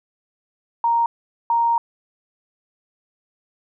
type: tone pair in turn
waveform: sine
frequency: 932.3 / 932.3 Hz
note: A#5 / A#5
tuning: 0 / 0 cents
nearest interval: unison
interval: 0 cents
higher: neither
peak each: -15 dBFS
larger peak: neither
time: 0.84-1.06 / 1.5-1.78 s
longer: second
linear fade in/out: 2 ms
effects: none